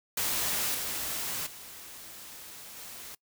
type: noise with level steps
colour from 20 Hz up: white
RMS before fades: -30 / -34 / -46 / -44 dBFS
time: 0.17-3.15 s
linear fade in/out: 5 ms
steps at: 0.74 / 1.46 / 2.76 s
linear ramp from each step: 10 ms
effects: noise-tail reverb RT60 0.1 s tail -23 dB re dry